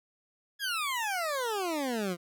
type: exponential sweep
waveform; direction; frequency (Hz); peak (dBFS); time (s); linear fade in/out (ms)
20% pulse; down; 1700 to 167.7; -25; 0.59-2.17; 50
effects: none